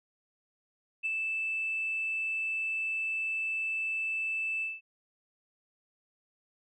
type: tone with ADSR envelope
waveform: sine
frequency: 2637 Hz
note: E7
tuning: in tune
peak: -26 dBFS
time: 1.03-4.81 s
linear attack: 27 ms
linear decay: 19 ms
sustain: -3 dB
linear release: 190 ms
effects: tanh soft clip ceiling -24 dBFS